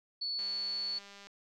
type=tone; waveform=sine; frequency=4435 Hz; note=C#8; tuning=in tune; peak=-33 dBFS; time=0.21-0.99 s; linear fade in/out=10 ms
type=click train; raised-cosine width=0.2 ms; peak=-35 dBFS; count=177; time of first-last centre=0.39-1.27 s; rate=200 Hz
effects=none